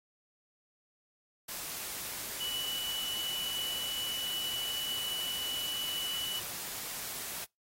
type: tone in noise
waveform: sine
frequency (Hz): 2960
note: F#7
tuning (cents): 0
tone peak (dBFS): -34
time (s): 2.4-6.4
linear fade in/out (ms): 10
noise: white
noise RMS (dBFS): -40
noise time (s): 1.48-7.45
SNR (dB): +3
effects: noise-tail reverb RT60 0.2 s tail -26 dB re dry + AAC 48 kbps